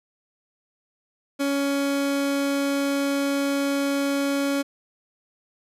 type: tone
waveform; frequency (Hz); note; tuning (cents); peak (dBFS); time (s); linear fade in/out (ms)
30% pulse; 279.6; C#4; +15; -19; 1.39-4.63; 20
effects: resampled to 32000 Hz